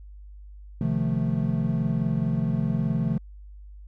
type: chord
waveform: triangle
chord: F dominant seventh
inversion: second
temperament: equal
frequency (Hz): 130.81 / 155.56 / 174.61 / 220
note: C3 / Eb3 / F3 / A3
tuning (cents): 0 / 0 / 0 / 0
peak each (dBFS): -26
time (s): 0.81-3.18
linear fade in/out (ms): 2
effects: added 50 Hz sine -41 dBFS peak until 3.87 s